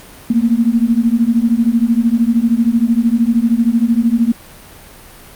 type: beating tone pair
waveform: sine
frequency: 225.8 / 238.8 Hz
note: A3 / A#3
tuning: +45 / +42 cents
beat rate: 13 Hz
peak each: -13 dBFS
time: 0.3-4.32 s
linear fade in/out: 5 ms
effects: pink hiss -38 dBFS RMS until 5.35 s + Opus 48 kbps